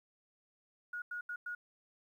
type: tone bursts at uneven times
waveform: sine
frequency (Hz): 1446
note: F#6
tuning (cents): -40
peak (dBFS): -38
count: 4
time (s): 0.93-1.02 / 1.11-1.21 / 1.29-1.36 / 1.46-1.55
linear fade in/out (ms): 5
effects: 12-bit